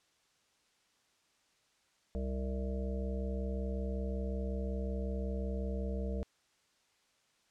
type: harmonic tone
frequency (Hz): 65.41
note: C2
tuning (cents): 0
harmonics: 1 / 3 / 5 / 7 / 9 / 10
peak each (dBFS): -35 / -40 / -50 / -43 / -46 / -51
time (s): 2.15-6.23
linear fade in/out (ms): 0
effects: white hiss -72 dBFS RMS until 7.5 s + low-pass 7000 Hz 12 dB/octave